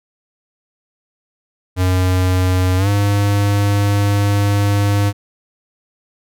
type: tone with pitch glide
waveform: square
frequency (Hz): 92 to 101.49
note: F#2 to G#2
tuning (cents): -9 to -39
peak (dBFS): -13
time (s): 1.76-5.13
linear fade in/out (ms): 50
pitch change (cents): +170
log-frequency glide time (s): 2.77-2.88
effects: none